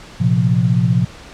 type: chord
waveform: sine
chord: Bb suspended second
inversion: none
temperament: equal with one note detuned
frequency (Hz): 115.34 / 130.81 / 174.61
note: Bb2 / C3 / F3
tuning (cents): -18 / 0 / 0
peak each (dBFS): -16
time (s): 0.2-1.05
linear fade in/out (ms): 10
effects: pink hiss -38 dBFS RMS until 1.33 s + low-pass 6000 Hz 12 dB/octave